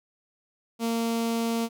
sawtooth tone with notch filter, 230 Hz, A#3, 23 cents flat, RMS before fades -27 dBFS, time 0.79-1.69 s, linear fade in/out 50 ms, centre 1700 Hz, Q 1.7, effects none

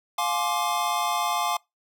square chord, D half-diminished seventh, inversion first, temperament just, 704.8 / 845.8 / 1057.2 / 1174.7 Hz, F5 / Ab5 / C6 / D6, +16 / +31 / +18 / 0 cents, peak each -30 dBFS, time 0.18-1.57 s, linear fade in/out 5 ms, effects noise-tail reverb RT60 0.2 s tail -25 dB re dry

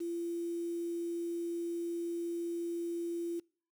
sine tone with quantisation, 340.7 Hz, F4, 43 cents flat, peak -34 dBFS, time 0-3.4 s, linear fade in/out 10 ms, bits 9, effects noise-tail reverb RT60 0.5 s tail -26 dB re dry

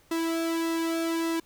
sawtooth tone with flanger, 329.7 Hz, E4, in tune, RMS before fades -28 dBFS, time 0.11-1.4 s, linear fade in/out 5 ms, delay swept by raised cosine 1.3 to 2.02 ms, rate 1.7 Hz, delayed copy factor -0.7, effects pink hiss -61 dBFS RMS until 1.45 s

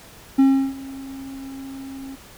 triangle tone with ADSR envelope, 269.9 Hz, C#4, 46 cents flat, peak -8 dBFS, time 0.38-2.16 s, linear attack 14 ms, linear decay 340 ms, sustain -22 dB, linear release 16 ms, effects pink hiss -45 dBFS RMS until 2.37 s

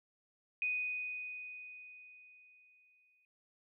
sine tone with exponential decay, 2489 Hz, D#7, in tune, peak -31 dBFS, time 0.62-3.25 s, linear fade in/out 1 ms, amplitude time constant 570 ms, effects none

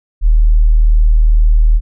sine tone, 38.89 Hz, D#1, in tune, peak -5 dBFS, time 0.21-1.81 s, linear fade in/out 50 ms, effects none

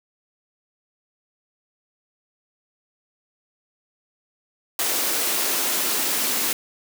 white noise with high-pass filter sweep, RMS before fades -23 dBFS, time 4.79-6.53 s, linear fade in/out 2 ms, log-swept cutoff 350 to 230 Hz, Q 1.7, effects none

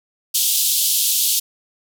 white band-pass noise, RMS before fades -18 dBFS, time 0.34-1.4 s, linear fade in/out 10 ms, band 3000 to 16000 Hz, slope 48 dB/octave, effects none

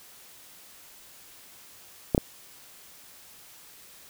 clicks, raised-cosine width 2 ms, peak -7 dBFS, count 2, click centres 2.148 / 2.179 s, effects white hiss -51 dBFS RMS until 4.09 s

